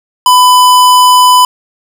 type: tone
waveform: square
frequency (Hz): 1000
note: B5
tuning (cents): +21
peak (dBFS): -3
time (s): 0.26-1.45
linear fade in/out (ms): 2
effects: none